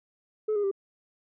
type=tone with pitch steps; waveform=sine; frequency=429.6 / 410.9 / 393 Hz; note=A4 / G#4 / G4; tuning=-41 / -18 / +4 cents; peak=-22 dBFS; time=0.48-0.714 s; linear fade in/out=10 ms; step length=78 ms; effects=tanh soft clip ceiling -22 dBFS